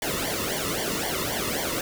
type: noise with flanger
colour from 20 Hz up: pink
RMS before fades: -28 dBFS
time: 0.02-1.81 s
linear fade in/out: 2 ms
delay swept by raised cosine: 0.76 to 1.3 ms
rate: 3.8 Hz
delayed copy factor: -0.85
effects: none